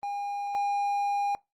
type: tone pair in turn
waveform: triangle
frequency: 810 / 810 Hz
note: G#5 / G#5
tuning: -43 / -43 cents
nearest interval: unison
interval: 0 cents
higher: neither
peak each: -28 / -23 dBFS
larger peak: second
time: 0.03-0.55 / 0.55-1.35 s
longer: second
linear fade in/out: 0 ms
effects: noise-tail reverb RT60 0.2 s tail -22 dB re dry + Opus 32 kbps